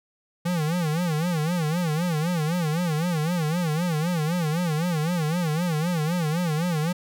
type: tone with vibrato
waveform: square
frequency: 164.7 Hz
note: E3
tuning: 1 cent flat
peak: -23 dBFS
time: 0.45-6.93 s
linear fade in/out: 10 ms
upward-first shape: sine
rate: 3.9 Hz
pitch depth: 160 cents each way
effects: none